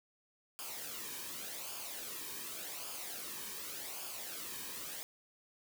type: noise with flanger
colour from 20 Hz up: white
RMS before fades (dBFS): -44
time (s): 0.59-5.03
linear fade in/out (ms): 0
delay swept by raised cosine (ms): 0.51 to 1.48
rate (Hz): 0.87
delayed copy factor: -0.6
effects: none